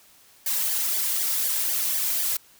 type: noise with flanger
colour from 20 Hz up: blue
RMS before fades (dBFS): -25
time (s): 0.46-2.37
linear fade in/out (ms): 5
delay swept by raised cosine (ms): 0.74 to 2.74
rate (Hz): 4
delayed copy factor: -1
effects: white hiss -55 dBFS RMS until 2.59 s